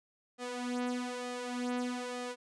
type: tone with flanger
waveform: sawtooth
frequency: 246.9 Hz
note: B3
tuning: in tune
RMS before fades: -37 dBFS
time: 0.38-2.36 s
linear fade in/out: 50 ms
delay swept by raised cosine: 1.6 to 4 ms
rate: 1.1 Hz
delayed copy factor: +0.7
effects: resampled to 22050 Hz